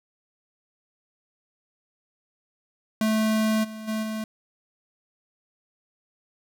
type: tone with level steps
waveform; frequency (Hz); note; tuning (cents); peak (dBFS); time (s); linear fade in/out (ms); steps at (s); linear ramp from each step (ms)
square; 218.1; A3; -15; -21 / -36 / -26 / -29; 3.01-4.24; 2; 3.63 / 3.87 / 4.02; 20
effects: none